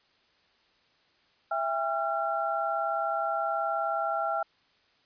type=tone cluster; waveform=sine; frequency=663 / 802 / 1367 Hz; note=E5 / G5 / F6; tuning=+10 / +39 / -37 cents; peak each=-31 dBFS; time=1.51-4.43 s; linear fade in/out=5 ms; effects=white hiss -66 dBFS RMS until 5.05 s + resampled to 11025 Hz